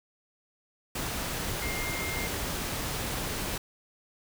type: tone in noise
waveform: sine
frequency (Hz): 2116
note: C7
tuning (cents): +19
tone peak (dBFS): -35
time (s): 1.62-2.27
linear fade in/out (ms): 5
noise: pink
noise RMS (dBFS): -33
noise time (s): 0.95-3.58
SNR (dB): -5
effects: none